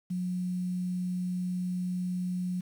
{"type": "tone with quantisation", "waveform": "sine", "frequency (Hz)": 180.9, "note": "F#3", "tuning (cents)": -39, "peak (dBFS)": -29, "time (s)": [0.1, 2.61], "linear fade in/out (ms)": 10, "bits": 9, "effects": []}